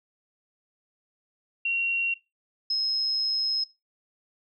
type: tone pair in turn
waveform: sine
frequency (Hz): 2745 / 5146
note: F7 / E8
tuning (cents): -31 / -43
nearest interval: major seventh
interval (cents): 1088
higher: second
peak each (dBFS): -23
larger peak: neither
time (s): 1.65-2.14 / 2.7-3.64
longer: second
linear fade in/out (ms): 5
effects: noise-tail reverb RT60 0.2 s tail -17 dB re dry